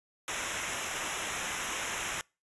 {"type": "noise with comb filter", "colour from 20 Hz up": "pink", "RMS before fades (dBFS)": -35, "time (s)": [0.28, 2.21], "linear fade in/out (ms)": 0, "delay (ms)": 0.22, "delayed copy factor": -0.85, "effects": ["noise-tail reverb RT60 0.3 s tail -26 dB re dry", "resampled to 24000 Hz"]}